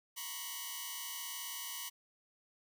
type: tone cluster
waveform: 5% pulse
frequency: 941 / 1015 / 1107 / 3006 Hz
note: A#5 / B5 / C#6 / F#7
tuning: +16 / +47 / -3 / +27 cents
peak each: -36 / -37 / -36 / -35 dBFS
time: 0.16-1.9 s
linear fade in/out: 20 ms
effects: none